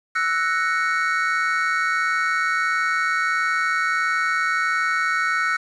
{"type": "chord", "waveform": "triangle", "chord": "F# dominant seventh", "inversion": "third", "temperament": "equal", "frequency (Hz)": [1318.5, 1480, 1864.7, 2217], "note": ["E6", "F#6", "A#6", "C#7"], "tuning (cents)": [0, 0, 0, 0], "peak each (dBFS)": [-22, -21, -25, -26], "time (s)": [0.15, 5.57], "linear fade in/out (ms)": 10, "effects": ["resampled to 22050 Hz", "8-bit"]}